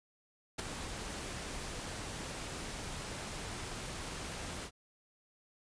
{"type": "noise with ADSR envelope", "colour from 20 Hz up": "pink", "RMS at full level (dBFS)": -33, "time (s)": [0.58, 4.71], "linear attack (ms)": 15, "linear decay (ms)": 6, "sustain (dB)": -9, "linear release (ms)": 68, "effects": ["resampled to 22050 Hz"]}